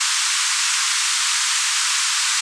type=band-pass noise; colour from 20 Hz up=white; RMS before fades=-20 dBFS; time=0-2.41 s; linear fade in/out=10 ms; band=1000 to 8600 Hz; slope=48 dB/octave; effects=none